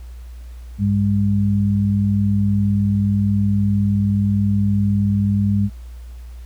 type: tone pair together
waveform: sine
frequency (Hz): 100.9 / 201.8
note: G#2 / G#3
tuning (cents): -49 / -49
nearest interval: octave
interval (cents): 1200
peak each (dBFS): -17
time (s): 0.78-5.7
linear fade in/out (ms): 50
effects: added 60 Hz sine -32 dBFS peak until 6.45 s + pink hiss -53 dBFS RMS until 6.45 s